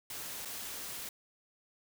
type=noise with dropouts; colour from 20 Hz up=white; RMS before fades=-42 dBFS; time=0.1-1.09 s; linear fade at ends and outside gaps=2 ms; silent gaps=0.451-0.455 s; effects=none